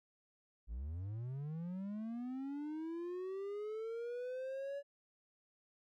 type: linear sweep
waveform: triangle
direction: up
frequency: 49.86 to 571 Hz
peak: -38 dBFS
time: 0.67-4.83 s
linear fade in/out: 50 ms
effects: none